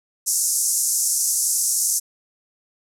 pink band-pass noise, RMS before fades -21 dBFS, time 0.26-2 s, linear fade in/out 20 ms, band 5800 to 12000 Hz, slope 48 dB/octave, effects none

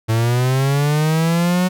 45% pulse linear sweep, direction up, 110 to 184.5 Hz, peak -14 dBFS, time 0.08-1.69 s, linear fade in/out 20 ms, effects none

